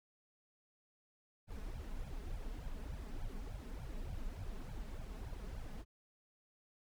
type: noise with flanger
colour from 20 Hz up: brown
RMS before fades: -44 dBFS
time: 1.47-5.85 s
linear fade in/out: 50 ms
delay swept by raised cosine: 1.2 to 4.8 ms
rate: 3.4 Hz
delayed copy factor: +1
effects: none